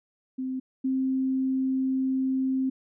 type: tone pair in turn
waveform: sine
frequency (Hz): 259.9 / 263.1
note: C4 / C4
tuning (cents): -11 / +10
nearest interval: unison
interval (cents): 21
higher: second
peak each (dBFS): -28 / -23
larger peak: second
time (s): 0.38-0.6 / 0.84-2.7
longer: second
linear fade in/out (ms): 10
effects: none